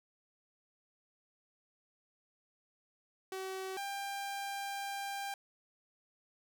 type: tone pair in turn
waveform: sawtooth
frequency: 379.8 / 795.3 Hz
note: F#4 / G5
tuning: +45 / +25 cents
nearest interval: octave + minor second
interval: 1280 cents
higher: second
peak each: -35 / -34 dBFS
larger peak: second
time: 3.32-3.77 / 3.77-5.34 s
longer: second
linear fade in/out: 2 ms
effects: none